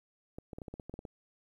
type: clicks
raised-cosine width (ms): 2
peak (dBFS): -29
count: 11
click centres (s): 0.385 / 0.532 / 0.585 / 0.618 / 0.682 / 0.74 / 0.798 / 0.896 / 0.94 / 0.991 / 1.052
effects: 11-bit